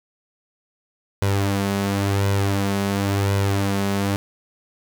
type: tone with flanger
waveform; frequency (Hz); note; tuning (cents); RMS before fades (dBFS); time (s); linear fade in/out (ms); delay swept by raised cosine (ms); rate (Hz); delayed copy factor
sawtooth; 99.2; G2; +21; -21; 1.22-4.16; 0; 2 to 4.8; 0.94; +0.55
effects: none